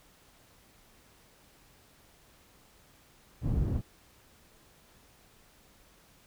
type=low-pass noise; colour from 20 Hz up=white; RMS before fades=-29 dBFS; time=3.41-3.82 s; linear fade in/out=50 ms; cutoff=120 Hz; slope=12 dB/octave; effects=pink hiss -61 dBFS RMS until 6.26 s